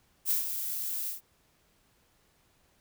violet noise with ADSR envelope, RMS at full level -26 dBFS, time 0.25-1.21 s, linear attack 56 ms, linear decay 130 ms, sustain -8 dB, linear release 130 ms, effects pink hiss -68 dBFS RMS until 2.8 s

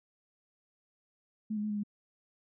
sine tone with pitch steps, 215.8 / 208.5 / 212.7 / 208 / 205.8 Hz, A3 / G#3 / G#3 / G#3 / G#3, -33 / +7 / +42 / +3 / -16 cents, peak -31 dBFS, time 1.5-1.835 s, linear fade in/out 10 ms, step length 67 ms, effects none

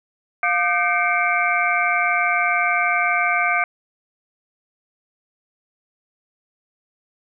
sine tone cluster, 705 / 1210 / 1542 / 2143 / 2316 Hz, F5 / D#6 / G6 / C7 / D7, +16 / -49 / -29 / +41 / -25 cents, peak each -23 dBFS, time 0.43-3.64 s, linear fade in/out 2 ms, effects none

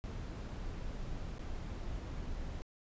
brown noise with dropouts, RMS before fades -41 dBFS, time 0.04-2.62 s, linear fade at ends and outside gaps 0 ms, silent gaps 1.383-1.393 s, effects resampled to 16000 Hz

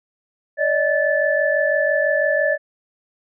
sine tone cluster, 576 / 622 / 1743 Hz, D5 / D#5 / A6, -34 / -1 / -17 cents, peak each -20 dBFS, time 0.57-2.58 s, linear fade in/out 50 ms, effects none

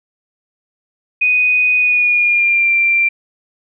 sine tone with pitch glide, 2489 to 2364 Hz, D#7 to D7, 0 to +11 cents, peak -10 dBFS, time 1.21-3.09 s, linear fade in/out 10 ms, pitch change -89 cents, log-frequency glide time 1.77-2.72 s, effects none

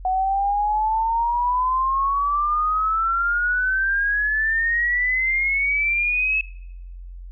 sine exponential sweep, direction up, 740 to 2600 Hz, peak -18 dBFS, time 0.05-6.41 s, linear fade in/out 2 ms, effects noise-tail reverb RT60 0.9 s tail -23 dB re dry + added 44 Hz sine -34 dBFS peak until 7.31 s

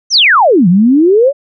sine exponential two-way sweep, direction down then up, 6400 to 166.8 to 588 Hz, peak -4 dBFS, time 0.1-1.33 s, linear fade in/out 50 ms, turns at 0.68 s, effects none

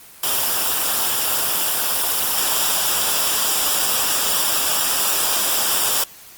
white noise with comb filter, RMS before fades -19 dBFS, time 0.23-6.04 s, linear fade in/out 5 ms, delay 0.47 ms, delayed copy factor -0.6, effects white hiss -43 dBFS RMS until 6.37 s + Opus 24 kbps

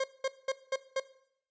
40% pulse tone bursts, 534 Hz, C5, 35 cents sharp, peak -27 dBFS, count 5, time 0-1 s, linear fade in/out 5 ms, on 40 ms, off 200 ms, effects noise-tail reverb RT60 0.7 s tail -18 dB re dry + resampled to 16000 Hz

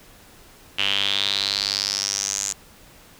sawtooth tone with band-pass filter sweep, 99.6 Hz, G2, 28 cents sharp, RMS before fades -24 dBFS, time 0.78-2.53 s, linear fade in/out 10 ms, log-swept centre 2900 to 7000 Hz, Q 6.6, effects pink hiss -49 dBFS RMS until 3.19 s

